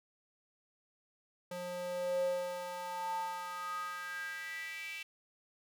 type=tone with high-pass filter sweep; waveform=square; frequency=178.3 Hz; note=F3; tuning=36 cents sharp; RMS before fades=-39 dBFS; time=1.51-5.03 s; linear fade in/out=5 ms; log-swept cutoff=360 to 2500 Hz; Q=7; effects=none